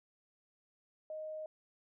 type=tone; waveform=sine; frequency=622.3 Hz; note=D#5; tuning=in tune; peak=-40 dBFS; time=1.1-1.46 s; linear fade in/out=2 ms; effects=none